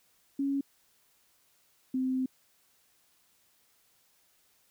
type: tone pair in turn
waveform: sine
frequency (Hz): 277.2 / 259.2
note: C#4 / C4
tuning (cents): 0 / -16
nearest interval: minor second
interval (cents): 116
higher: first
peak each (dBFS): -27 / -27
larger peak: neither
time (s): 0.39-0.61 / 1.94-2.26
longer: second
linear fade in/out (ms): 5
effects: white hiss -68 dBFS RMS until 4.7 s